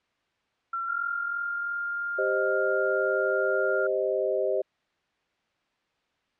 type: tone with exponential decay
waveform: sine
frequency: 1360 Hz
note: F6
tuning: 46 cents flat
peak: -27 dBFS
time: 0.73-3.08 s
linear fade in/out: 5 ms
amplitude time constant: 510 ms
type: tone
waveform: sine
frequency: 1403 Hz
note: F6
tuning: 8 cents sharp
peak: -28 dBFS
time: 0.88-3.87 s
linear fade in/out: 5 ms
type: chord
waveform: sine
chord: C minor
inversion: second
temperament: equal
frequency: 392 / 523.3 / 622.3 Hz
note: G4 / C5 / Eb5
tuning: 0 / 0 / 0 cents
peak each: -28 dBFS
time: 2.18-4.62 s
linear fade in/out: 10 ms
effects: white hiss -72 dBFS RMS until 6.39 s + low-pass 3000 Hz 12 dB/octave